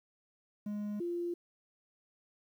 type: tone pair in turn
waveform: triangle / sine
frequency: 207.7 / 346.7 Hz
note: G#3 / F4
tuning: 0 / -13 cents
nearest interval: major sixth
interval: 887 cents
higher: second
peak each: -33 / -33 dBFS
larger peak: neither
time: 0.66-1 / 1-1.34 s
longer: neither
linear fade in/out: 5 ms
effects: 11-bit